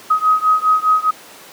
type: beating tone pair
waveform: sine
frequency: 1260 / 1264.9 Hz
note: D#6 / D#6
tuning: +21 / +28 cents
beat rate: 4.9 Hz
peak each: -14 / -15 dBFS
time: 0.1-1.11 s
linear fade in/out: 10 ms
effects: pink hiss -39 dBFS RMS until 1.52 s + high-pass 300 Hz 12 dB/octave